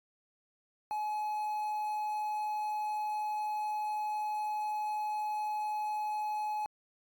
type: tone with quantisation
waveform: triangle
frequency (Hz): 848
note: G#5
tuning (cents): +36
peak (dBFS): -30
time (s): 0.91-6.66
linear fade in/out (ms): 0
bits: 9
effects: AAC 64 kbps